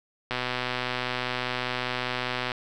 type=click train; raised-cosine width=0.3 ms; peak=-12 dBFS; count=277; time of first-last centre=0.31-2.518 s; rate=125 Hz; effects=none